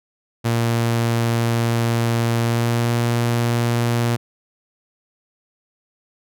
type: tone with pitch glide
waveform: sawtooth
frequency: 116.54 to 118.37 Hz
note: A#2 to A#2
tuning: 0 to +27 cents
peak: -13 dBFS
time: 0.44-4.17 s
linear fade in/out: 20 ms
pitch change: +27 cents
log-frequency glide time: 2.39-2.9 s
effects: none